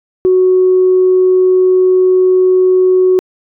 sine tone, 370 Hz, F#4, in tune, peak -5 dBFS, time 0.25-3.19 s, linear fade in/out 0 ms, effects tanh soft clip ceiling -1 dBFS

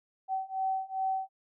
sine beating tone pair, 763 / 765.5 Hz, G5 / G5, -47 / -41 cents, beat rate 2.5 Hz, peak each -33 / -32 dBFS, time 0.28-1.29 s, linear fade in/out 50 ms, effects none

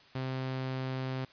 sawtooth tone, 130.81 Hz, C3, in tune, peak -29 dBFS, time 0.15-1.25 s, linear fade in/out 5 ms, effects white hiss -58 dBFS RMS until 1.32 s + resampled to 11025 Hz

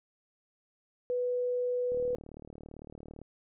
sine tone, 493.9 Hz, B4, in tune, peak -28 dBFS, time 1.1-2.15 s, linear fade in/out 0 ms
click train, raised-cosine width 2 ms, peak -33 dBFS, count 50, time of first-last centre 1.92-3.216 s, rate 37.8 Hz
effects none

